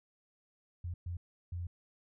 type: tone bursts at uneven times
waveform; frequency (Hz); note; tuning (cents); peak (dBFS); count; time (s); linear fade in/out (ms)
sine; 87.31; F2; 0; -36; 3; 0.84-0.94 / 1.06-1.17 / 1.52-1.67; 5
effects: none